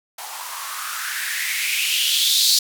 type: noise with band-pass filter sweep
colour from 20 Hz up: violet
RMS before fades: -22 dBFS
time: 0.18-2.59 s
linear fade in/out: 5 ms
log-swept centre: 780 to 4500 Hz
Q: 5
effects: none